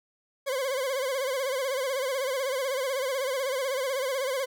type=tone with vibrato; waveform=40% pulse; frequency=531 Hz; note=C5; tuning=25 cents sharp; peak=-26 dBFS; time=0.46-4.46 s; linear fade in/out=20 ms; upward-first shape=sine; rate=16 Hz; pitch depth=97 cents each way; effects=none